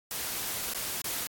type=noise with dropouts; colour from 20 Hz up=white; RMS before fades=-34 dBFS; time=0.11-1.27 s; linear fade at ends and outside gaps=0 ms; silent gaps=0.736-0.748 / 1.017-1.043 s; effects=AAC 64 kbps